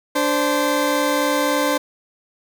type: tone pair together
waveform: 20% pulse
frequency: 291.8 / 520 Hz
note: D4 / C5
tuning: -11 / -11 cents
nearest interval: minor seventh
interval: 1000 cents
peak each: -15 dBFS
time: 0.15-1.78 s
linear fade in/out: 10 ms
effects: none